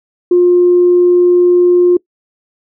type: tone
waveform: sine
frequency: 354.9 Hz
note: F4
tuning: 28 cents sharp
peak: -4 dBFS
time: 0.31-1.97 s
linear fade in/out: 5 ms
effects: noise-tail reverb RT60 0.1 s tail -23 dB re dry + tanh soft clip ceiling 0 dBFS